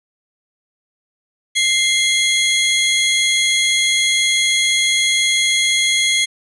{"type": "tone pair together", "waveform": "sawtooth", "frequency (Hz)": [2093, 3322], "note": ["C7", "G#7"], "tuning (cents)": [0, 0], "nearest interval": "minor sixth", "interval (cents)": 800, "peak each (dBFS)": -13, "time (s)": [1.55, 6.26], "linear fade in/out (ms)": 20, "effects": ["resampled to 24000 Hz"]}